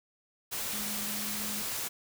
sine tone in noise, 208.7 Hz, G#3, 9 cents sharp, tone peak -41 dBFS, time 0.72-1.63 s, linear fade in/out 20 ms, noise white, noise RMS -35 dBFS, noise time 0.51-1.89 s, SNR -9 dB, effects none

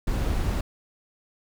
brown noise, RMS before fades -25 dBFS, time 0.07-0.61 s, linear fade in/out 5 ms, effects none

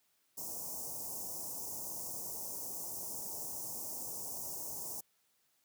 white band-stop noise, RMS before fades -42 dBFS, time 0.37-5.01 s, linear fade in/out 10 ms, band 980 to 5500 Hz, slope 48 dB/octave, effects white hiss -75 dBFS RMS until 5.64 s + high-pass 80 Hz 12 dB/octave

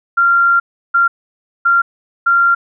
sine tone bursts at uneven times, 1384 Hz, F6, 16 cents flat, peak -8 dBFS, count 4, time 0.17-0.6 / 0.94-1.08 / 1.65-1.82 / 2.26-2.55 s, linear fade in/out 10 ms, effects none

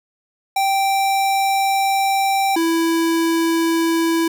square tone pair in turn, 782 / 330.5 Hz, G5 / E4, -4 / +5 cents, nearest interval octave + minor third, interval 1491 cents, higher first, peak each -16 dBFS, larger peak neither, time 0.56-2.56 / 2.56-4.28 s, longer first, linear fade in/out 5 ms, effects none

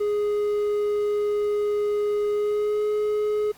triangle tone with pitch glide, 415.3 to 421.6 Hz, G#4 to G#4, 0 to +26 cents, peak -19 dBFS, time 0-3.52 s, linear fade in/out 10 ms, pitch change +26 cents, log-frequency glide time 2.31-2.85 s, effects pink hiss -52 dBFS RMS until 3.57 s + Opus 48 kbps

